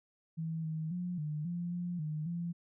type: tone with pitch steps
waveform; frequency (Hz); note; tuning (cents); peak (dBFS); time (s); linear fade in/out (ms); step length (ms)
sine; 162 / 158.2 / 178 / 151.1 / 173.5 / 175.7 / 153.2 / 171.2; E3 / D#3 / F3 / D3 / F3 / F3 / D#3 / F3; -30 / +29 / +33 / +50 / -11 / +11 / -27 / -34; -34; 0.37-2.53; 20; 270
effects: none